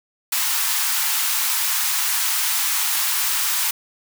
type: high-pass noise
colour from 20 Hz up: white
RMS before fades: -21 dBFS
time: 0.32-3.71 s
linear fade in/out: 5 ms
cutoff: 830 Hz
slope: 48 dB/octave
effects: none